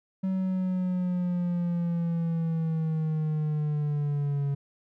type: linear sweep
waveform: triangle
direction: down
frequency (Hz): 190 to 140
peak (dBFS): -23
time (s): 0.23-4.55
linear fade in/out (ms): 10
effects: none